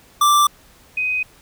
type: tone pair in turn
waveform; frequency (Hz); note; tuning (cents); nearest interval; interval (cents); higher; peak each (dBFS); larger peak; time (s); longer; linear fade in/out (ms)
square / sine; 1174.7 / 2507; D6 / D#7; 0 / +12; octave + minor second; 1312; second; -12 / -18; first; 0.21-0.47 / 0.97-1.23; neither; 5
effects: pink hiss -50 dBFS RMS until 1.41 s